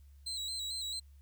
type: tone with vibrato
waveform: 35% pulse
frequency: 3999 Hz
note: B7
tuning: 21 cents sharp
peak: -35 dBFS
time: 0.26-1 s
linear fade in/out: 10 ms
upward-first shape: square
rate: 4.5 Hz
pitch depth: 49 cents each way
effects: added 70 Hz sine -54 dBFS peak until 1.21 s + white hiss -75 dBFS RMS until 1.21 s